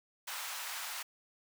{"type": "high-pass noise", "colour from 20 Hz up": "pink", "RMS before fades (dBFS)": -41, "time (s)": [0.27, 1.03], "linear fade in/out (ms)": 10, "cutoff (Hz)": 870, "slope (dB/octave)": 24, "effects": []}